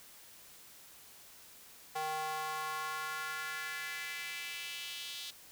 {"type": "tone with high-pass filter sweep", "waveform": "square", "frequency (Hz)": 155.56, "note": "D#3", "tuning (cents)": 0, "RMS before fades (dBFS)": -40, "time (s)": [1.95, 5.31], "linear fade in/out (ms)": 10, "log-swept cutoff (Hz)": [730, 3600], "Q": 2.7, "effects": ["white hiss -56 dBFS RMS until 5.51 s"]}